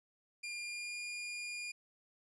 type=tone with pitch glide; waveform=sawtooth; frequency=2405 to 2423 Hz; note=D7 to D#7; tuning=+41 to -47 cents; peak=-37 dBFS; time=0.43-1.72 s; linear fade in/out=10 ms; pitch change=+12 cents; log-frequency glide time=0.63-0.98 s; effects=resampled to 22050 Hz